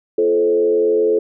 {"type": "tone with frequency modulation", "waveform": "sine", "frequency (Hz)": 434.1, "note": "A4", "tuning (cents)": -23, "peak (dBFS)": -12, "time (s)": [0.18, 1.19], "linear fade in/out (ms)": 5, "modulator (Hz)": 88.2, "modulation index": 0.75, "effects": []}